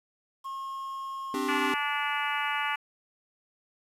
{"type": "tone with pitch glide", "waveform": "triangle", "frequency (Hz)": [1079, 1064.1], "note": ["C#6", "C6"], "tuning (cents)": [-47, 29], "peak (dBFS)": -32, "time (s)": [0.44, 1.74], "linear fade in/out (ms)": 20, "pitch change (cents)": -24, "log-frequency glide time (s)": [1.28, 1.48]}
{"type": "chord", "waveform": "square", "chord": "C suspended second", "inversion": "none", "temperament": "equal", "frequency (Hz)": [261.6, 293.7, 392], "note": ["C4", "D4", "G4"], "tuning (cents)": [0, 0, 0], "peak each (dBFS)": -34, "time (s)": [1.34, 1.74], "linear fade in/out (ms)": 2}
{"type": "harmonic tone", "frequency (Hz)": 290.4, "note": "D4", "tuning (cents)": -19, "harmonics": [3, 4, 5, 6, 7, 8, 9, 10], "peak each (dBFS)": [-33, -34, -35, -36, -36, -37, -38, -38], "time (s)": [1.48, 2.76], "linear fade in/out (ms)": 10}
{"effects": ["resampled to 32000 Hz", "9-bit"]}